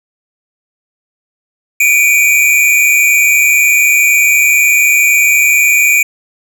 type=tone pair together; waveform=square; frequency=2307 / 2447 Hz; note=D7 / D#7; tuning=-31 / -29 cents; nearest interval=minor second; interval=102 cents; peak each=-10 dBFS; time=1.8-6.03 s; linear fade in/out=5 ms; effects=none